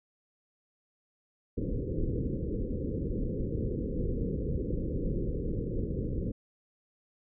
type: low-pass noise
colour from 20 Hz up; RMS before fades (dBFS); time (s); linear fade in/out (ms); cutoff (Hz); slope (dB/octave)
pink; -32; 1.57-6.32; 10; 520; 96
effects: none